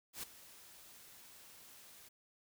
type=noise with ADSR envelope; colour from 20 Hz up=white; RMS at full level=-42 dBFS; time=0.13-2.09 s; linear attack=100 ms; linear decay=10 ms; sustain=-16 dB; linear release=12 ms; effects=none